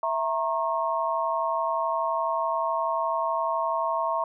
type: chord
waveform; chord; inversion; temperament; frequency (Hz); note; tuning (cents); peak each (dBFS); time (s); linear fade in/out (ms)
sine; A# diminished; second; equal with one note detuned; 659.3 / 932.3 / 1084; E5 / A#5 / C#6; 0 / 0 / -39; -28; 0.03-4.24; 2
effects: none